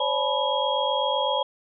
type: tone cluster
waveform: sine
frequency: 529 / 577 / 857 / 986 / 3280 Hz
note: C5 / D5 / A5 / B5 / G#7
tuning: +19 / -31 / -46 / -3 / -22 cents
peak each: -28 dBFS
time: 0-1.43 s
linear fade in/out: 5 ms
effects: none